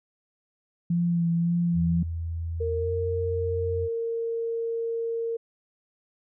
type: tone with vibrato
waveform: sine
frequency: 170.5 Hz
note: F3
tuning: 41 cents flat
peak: -21 dBFS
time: 0.9-2.03 s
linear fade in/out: 5 ms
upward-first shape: sine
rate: 1.8 Hz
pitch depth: 23 cents each way
type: tone with pitch glide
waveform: sine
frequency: 83 to 88.44 Hz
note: E2 to F2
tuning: +12 to +22 cents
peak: -28 dBFS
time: 1.73-3.89 s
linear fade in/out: 50 ms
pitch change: +110 cents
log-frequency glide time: 2.77-2.91 s
type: tone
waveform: sine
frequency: 459.7 Hz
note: A#4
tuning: 24 cents flat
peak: -26 dBFS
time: 2.6-5.37 s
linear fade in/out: 10 ms
effects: none